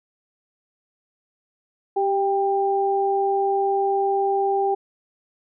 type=tone pair together; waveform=sine; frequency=392 / 792.2 Hz; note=G4 / G5; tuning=0 / +18 cents; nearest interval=octave; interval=1218 cents; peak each=-21 dBFS; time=1.96-4.75 s; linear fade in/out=10 ms; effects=none